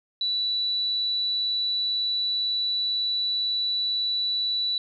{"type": "tone", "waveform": "sine", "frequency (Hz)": 3951, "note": "B7", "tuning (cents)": 0, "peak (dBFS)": -23, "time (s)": [0.21, 4.78], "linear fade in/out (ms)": 2, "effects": []}